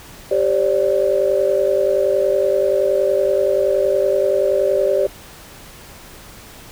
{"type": "chord", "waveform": "sine", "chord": "G suspended fourth", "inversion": "none", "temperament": "equal with one note detuned", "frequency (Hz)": [392, 536.7, 587.3], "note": ["G4", "C5", "D5"], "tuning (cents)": [0, 44, 0], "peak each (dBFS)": [-18, -18, -17], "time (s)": [0.31, 5.07], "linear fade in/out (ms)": 5, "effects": ["tanh soft clip ceiling -4 dBFS", "pink hiss -40 dBFS RMS until 6.71 s"]}